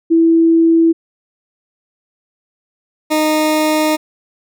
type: tone pair in turn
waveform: sine / 20% pulse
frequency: 329.6 / 308.6 Hz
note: E4 / D#4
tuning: 0 / -14 cents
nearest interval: minor second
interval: 114 cents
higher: first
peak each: -7 dBFS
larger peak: neither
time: 0.1-0.93 / 3.1-3.97 s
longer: second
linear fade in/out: 20 ms
effects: none